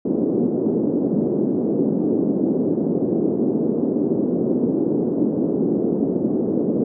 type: band-pass noise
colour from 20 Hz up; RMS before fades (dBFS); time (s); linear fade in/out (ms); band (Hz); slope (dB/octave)
pink; -20; 0.05-6.84; 5; 210 to 410; 24
effects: none